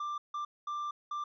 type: tone bursts at uneven times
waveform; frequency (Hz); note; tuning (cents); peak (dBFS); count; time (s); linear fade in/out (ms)
triangle; 1183; D6; +12; -32; 4; 0-0.18 / 0.34-0.45 / 0.67-0.91 / 1.11-1.24; 5
effects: resampled to 16000 Hz